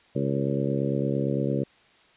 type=harmonic tone with a mistuned harmonic; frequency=68.8 Hz; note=C#2; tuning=12 cents flat; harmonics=2 / 3 / 4 / 5 / 6 / 7 / 8; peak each=-28 / -30 / -31 / -32 / -33 / -33 / -34 dBFS; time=0.15-1.64 s; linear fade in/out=10 ms; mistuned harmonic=8; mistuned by=+19 cents; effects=white hiss -58 dBFS RMS until 2.16 s + resampled to 8000 Hz